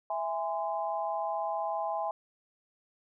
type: chord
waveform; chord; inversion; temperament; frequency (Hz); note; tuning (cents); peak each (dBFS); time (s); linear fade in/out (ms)
sine; E augmented; none; just; 659.3 / 824.1 / 1030.1; E5 / G#5 / B#5; 0 / -14 / -27; -34 / -33 / -37; 0.1-2.11; 2
effects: none